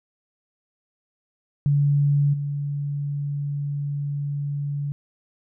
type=tone with level steps; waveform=sine; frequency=143.4 Hz; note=D3; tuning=41 cents flat; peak=-16 / -24 dBFS; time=1.66-4.92 s; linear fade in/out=0 ms; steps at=2.33 s; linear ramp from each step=10 ms; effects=none